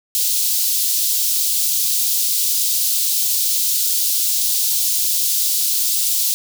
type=high-pass noise; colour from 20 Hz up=white; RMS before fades=-18 dBFS; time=0.15-6.34 s; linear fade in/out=0 ms; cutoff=3700 Hz; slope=24 dB/octave; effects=none